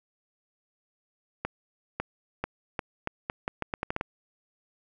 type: accelerating click train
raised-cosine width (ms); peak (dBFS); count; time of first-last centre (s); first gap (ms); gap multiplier
0.5; -14; 13; 1.45-4.011; 550; 0.8
effects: none